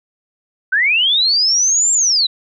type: linear two-way sweep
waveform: sine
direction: up then down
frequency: 1480 to 7459 to 3830 Hz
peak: -11 dBFS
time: 0.72-2.27 s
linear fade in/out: 10 ms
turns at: 1.92 s
effects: none